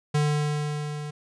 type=tone with level ramp; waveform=square; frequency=148.8 Hz; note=D3; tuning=23 cents sharp; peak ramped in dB=-20 to -33 dBFS; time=0.14-1.11 s; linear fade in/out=10 ms; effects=resampled to 22050 Hz + 10-bit